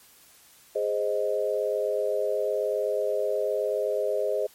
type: chord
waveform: sine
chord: Ab major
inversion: none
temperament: equal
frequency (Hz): 415.3 / 523.3 / 622.3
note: Ab4 / C5 / Eb5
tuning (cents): 0 / 0 / 0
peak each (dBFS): -28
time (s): 0.75-4.47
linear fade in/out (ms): 10
effects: white hiss -55 dBFS RMS until 4.54 s + MP3 64 kbps